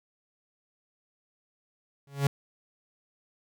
45% pulse tone with exponential growth, 140 Hz, C#3, 18 cents sharp, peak -19 dBFS, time 2.07-2.27 s, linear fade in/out 2 ms, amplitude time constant 43 ms, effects none

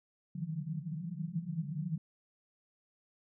pink band-pass noise, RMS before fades -38 dBFS, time 0.35-1.98 s, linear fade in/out 5 ms, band 150 to 180 Hz, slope 96 dB/octave, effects none

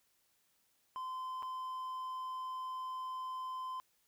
triangle tone with dropouts, 1030 Hz, C6, 28 cents flat, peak -37 dBFS, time 0.96-3.8 s, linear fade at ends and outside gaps 0 ms, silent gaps 1.424-1.43 s, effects white hiss -75 dBFS RMS until 4.07 s

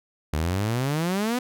sawtooth exponential sweep, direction up, 72.8 to 255.9 Hz, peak -19 dBFS, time 0.33-1.39 s, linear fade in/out 5 ms, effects none

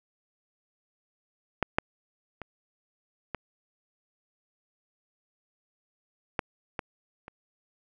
clicks, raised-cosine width 0.5 ms, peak -9 / -7 / -23 / -17 / -11 / -16 / -27 dBFS, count 7, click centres 1.627 / 1.785 / 2.417 / 3.347 / 6.392 / 6.792 / 7.281 s, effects none

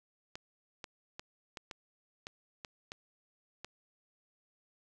clicks, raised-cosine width 0.2 ms, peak -25 dBFS, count 9, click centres 0.355 / 0.842 / 1.195 / 1.572 / 1.712 / 2.269 / 2.648 / 2.919 / 3.646 s, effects none

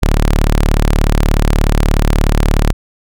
sawtooth tone, 36.71 Hz, D1, in tune, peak -5 dBFS, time 0.02-2.73 s, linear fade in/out 10 ms, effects none

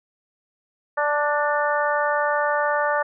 harmonic tone with a mistuned harmonic, 293.7 Hz, D4, in tune, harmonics 2 / 3 / 4 / 5 / 6, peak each -23 / -25 / -26 / -27 / -28 dBFS, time 0.97-3.03 s, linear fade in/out 10 ms, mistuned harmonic 6, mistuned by +19 cents, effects none

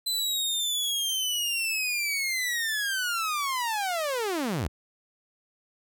sawtooth linear sweep, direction down, 4053 to 55 Hz, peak -23 dBFS, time 0.06-4.68 s, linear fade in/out 10 ms, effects none

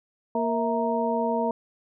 harmonic tone with a mistuned harmonic, 233.1 Hz, A#3, in tune, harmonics 1 / 2 / 3 / 4, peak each -28 / -28 / -28 / -28 dBFS, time 0.35-1.51 s, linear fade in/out 2 ms, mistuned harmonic 3, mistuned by -110 cents, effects none

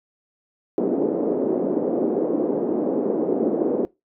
white band-pass noise, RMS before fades -22 dBFS, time 0.78-3.85 s, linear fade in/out 0 ms, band 250 to 450 Hz, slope 24 dB/octave, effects noise-tail reverb RT60 0.2 s tail -21 dB re dry

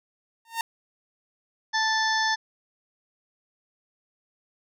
sawtooth tone with exponential growth, 914 Hz, A#5, 34 cents flat, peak -18 dBFS, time 0.45-0.61 s, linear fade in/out 2 ms, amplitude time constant 34 ms
harmonic tone, 880 Hz, A5, in tune, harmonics 1 / 2 / 4 / 5 / 6 / 7, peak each -26 / -25 / -33 / -35 / -31 / -36 dBFS, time 1.73-2.36 s, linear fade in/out 20 ms
effects none

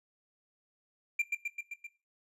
triangle tone with echo, 2378 Hz, D7, 21 cents sharp, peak -24 dBFS, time 1.19-1.22 s, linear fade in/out 5 ms, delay 130 ms, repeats 5, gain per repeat -3 dB, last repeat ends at 1.87 s, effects noise-tail reverb RT60 0.3 s tail -17 dB re dry + resampled to 32000 Hz

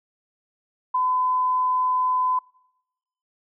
sine tone with ADSR envelope, 1012 Hz, B5, 42 cents sharp, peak -17 dBFS, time 0.94-2.39 s, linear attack 10 ms, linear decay 5 ms, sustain -2 dB, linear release 5 ms, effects noise-tail reverb RT60 0.9 s tail -25 dB re dry

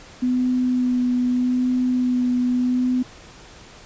sine tone with vibrato, 250 Hz, B3, 21 cents sharp, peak -17 dBFS, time 0.22-3.03 s, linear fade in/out 10 ms, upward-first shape sine, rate 0.81 Hz, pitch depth 15 cents each way, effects pink hiss -44 dBFS RMS until 3.85 s + resampled to 16000 Hz

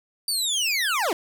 25% pulse linear sweep, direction down, 4676 to 290 Hz, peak -18 dBFS, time 0.28-1.13 s, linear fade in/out 2 ms, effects none

